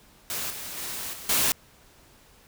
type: noise with level steps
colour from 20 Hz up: white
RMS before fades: -31 / -37 / -34 / -41 / -23 dBFS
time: 0.3-1.52 s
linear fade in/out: 0 ms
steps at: 0.5 / 0.77 / 1.13 / 1.29 s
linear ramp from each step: 5 ms
effects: pink hiss -56 dBFS RMS until 2.47 s